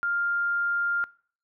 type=tone; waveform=sine; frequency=1400 Hz; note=F6; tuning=4 cents sharp; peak=-24 dBFS; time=0.03-1.04 s; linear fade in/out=0 ms; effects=noise-tail reverb RT60 0.5 s tail -22 dB re dry